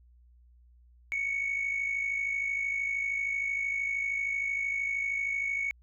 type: tone pair together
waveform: sine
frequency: 2217 / 2270 Hz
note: C#7 / C#7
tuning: 0 / +41 cents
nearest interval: unison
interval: 41 cents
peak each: -28 / -35 dBFS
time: 1.12-5.71 s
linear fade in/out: 0 ms
effects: tanh soft clip ceiling -24 dBFS + added 60 Hz sine -56 dBFS peak until 5.82 s